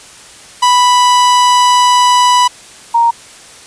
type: tone pair in turn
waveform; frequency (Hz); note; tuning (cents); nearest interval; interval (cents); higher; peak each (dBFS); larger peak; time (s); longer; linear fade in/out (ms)
45% pulse / sine; 987.8 / 932.4; B5 / A#5; 0 / 0; minor second; 100; first; -6; neither; 0.62-2.48 / 2.94-3.11; first; 10
effects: white hiss -36 dBFS RMS until 3.66 s + resampled to 22050 Hz